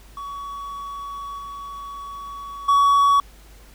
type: tone with level steps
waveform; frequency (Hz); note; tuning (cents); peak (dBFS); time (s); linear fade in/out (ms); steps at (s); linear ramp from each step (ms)
triangle; 1127; C#6; +28; -28 / -30 / -11; 0.17-3.2; 2; 1.38 / 2.68; 10
effects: added 50 Hz sine -45 dBFS peak until 3.74 s + pink hiss -51 dBFS RMS until 3.74 s